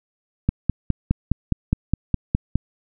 click train, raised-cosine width 5 ms, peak -5 dBFS, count 11, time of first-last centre 0.49-2.556 s, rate 4.84 Hz, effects none

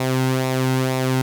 sawtooth tone with flanger, 130 Hz, C3, 11 cents flat, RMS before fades -20 dBFS, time 0-1.22 s, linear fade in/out 5 ms, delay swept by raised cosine 0.64 to 1.74 ms, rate 2.1 Hz, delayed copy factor -0.5, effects none

